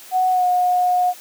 sine tone with pitch glide, 741 to 722.8 Hz, F#5 to F#5, +2 to -41 cents, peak -14 dBFS, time 0.11-1.14 s, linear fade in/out 50 ms, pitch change -43 cents, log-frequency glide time 0.3-0.46 s, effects white hiss -41 dBFS RMS until 1.2 s + high-pass 300 Hz 12 dB/octave

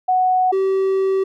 sine / triangle tone pair in turn, 740 / 384.4 Hz, F#5 / G4, 0 / -34 cents, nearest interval major seventh, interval 1134 cents, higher first, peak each -13 dBFS, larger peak neither, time 0.08-0.52 / 0.52-1.24 s, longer second, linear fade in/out 10 ms, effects none

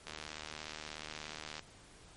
click train, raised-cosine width 0.2 ms, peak -25 dBFS, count 118, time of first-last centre 0.07-1.593 s, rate 76.8 Hz, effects pink hiss -58 dBFS RMS until 2.16 s + MP3 48 kbps

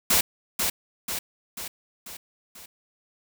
white noise with echo, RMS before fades -20 dBFS, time 0.1-0.21 s, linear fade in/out 5 ms, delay 490 ms, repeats 5, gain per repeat -5 dB, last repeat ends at 2.66 s, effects none

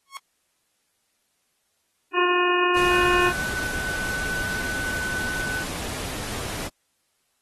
sawtooth tone with exponential growth, 1095 Hz, C#6, 22 cents flat, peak -26 dBFS, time 0.06-0.17 s, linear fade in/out 1 ms, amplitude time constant 22 ms
harmonic tone, 356.9 Hz, F4, 38 cents sharp, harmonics 1 / 2 / 3 / 4 / 5 / 7 / 8, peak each -22 / -32 / -23 / -31 / -28 / -27 / -33 dBFS, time 2.13-3.33 s, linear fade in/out 50 ms
pink noise, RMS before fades -32 dBFS, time 2.75-6.69 s, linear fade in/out 20 ms
sine tone, 1500 Hz, F#6, 23 cents sharp, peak -27 dBFS, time 2.89-5.65 s, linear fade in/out 50 ms
effects white hiss -71 dBFS RMS until 7.41 s + AAC 32 kbps

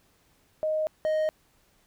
sine / triangle tone pair in turn, 622.3 / 622.3 Hz, D#5 / D#5, 0 / 0 cents, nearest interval unison, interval 0 cents, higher neither, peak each -24 / -21 dBFS, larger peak second, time 0.63-0.87 / 1.05-1.29 s, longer neither, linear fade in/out 0 ms, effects pink hiss -65 dBFS RMS until 1.86 s

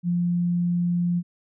sine tone, 174.61 Hz, F3, in tune, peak -20 dBFS, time 0.03-1.23 s, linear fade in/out 50 ms, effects none

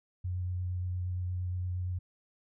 sine tone with vibrato, 90.4 Hz, F#2, 40 cents flat, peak -31 dBFS, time 0.24-1.99 s, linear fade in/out 10 ms, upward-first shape square, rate 8.6 Hz, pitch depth 11 cents each way, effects none

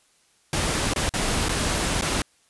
pink noise with dropouts, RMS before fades -24 dBFS, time 0.53-2.22 s, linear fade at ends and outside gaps 2 ms, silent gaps 0.936-0.96 / 1.093-1.138 / 1.486-1.492 / 2.012-2.021 s, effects white hiss -62 dBFS RMS until 2.49 s + resampled to 24000 Hz

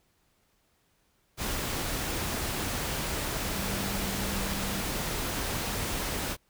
sine tone in noise, 196.3 Hz, G3, 3 cents sharp, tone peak -36 dBFS, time 3.52-4.83 s, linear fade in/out 50 ms, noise pink, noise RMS -32 dBFS, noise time 1.37-6.37 s, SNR -7 dB, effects pink hiss -70 dBFS RMS until 6.49 s

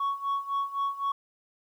sine tone with tremolo, 1113 Hz, C#6, 7 cents sharp, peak -22 dBFS, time 0-1.12 s, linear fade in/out 5 ms, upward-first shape sine, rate 3.9 Hz, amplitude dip 85%, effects tanh soft clip ceiling -24 dBFS + 10-bit

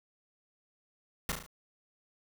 pink noise with echo, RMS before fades -32 dBFS, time 1.29-1.32 s, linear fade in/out 2 ms, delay 36 ms, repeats 4, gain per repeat -5 dB, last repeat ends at 1.464 s, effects none

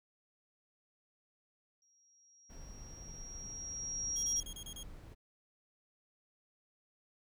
sine tone with exponential growth, 5650 Hz, F8, 19 cents sharp, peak -30 dBFS, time 1.82-4.4 s, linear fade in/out 1 ms, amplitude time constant 560 ms
brown noise, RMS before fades -50 dBFS, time 2.49-5.15 s, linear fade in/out 20 ms
20% pulse tone bursts, 3264 Hz, G#7, 31 cents flat, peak -40 dBFS, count 7, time 4.16-4.83 s, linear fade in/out 2 ms, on 70 ms, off 30 ms
effects none

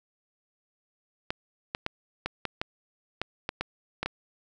clicks, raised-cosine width 0.3 ms, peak -13 dBFS, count 11, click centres 1.305 / 1.749 / 1.864 / 2.26 / 2.453 / 2.615 / 3.216 / 3.491 / 3.61 / 4.03 / 4.06 s, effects none

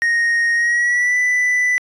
triangle tone with pitch glide, 1864.7 to 1987 Hz, A#6 to B6, 0 to +10 cents, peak -12 dBFS, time 0.02-1.78 s, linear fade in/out 0 ms, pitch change +110 cents, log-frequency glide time 0.54-1.18 s, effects resampled to 22050 Hz

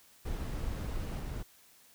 brown noise with level steps, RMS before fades -36 / -38 dBFS, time 0.25-1.43 s, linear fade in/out 10 ms, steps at 1.19 s, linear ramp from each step 5 ms, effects white hiss -61 dBFS RMS until 1.94 s

